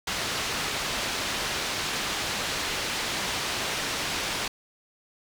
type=low-pass noise; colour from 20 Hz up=white; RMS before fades=-30 dBFS; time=0.07-4.48 s; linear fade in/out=5 ms; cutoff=4500 Hz; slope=12 dB/octave; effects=none